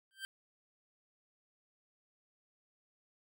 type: tone with exponential growth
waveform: 25% pulse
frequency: 1568 Hz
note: G6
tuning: in tune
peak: -33 dBFS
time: 0.11-0.25 s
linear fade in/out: 0 ms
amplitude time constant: 29 ms
effects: none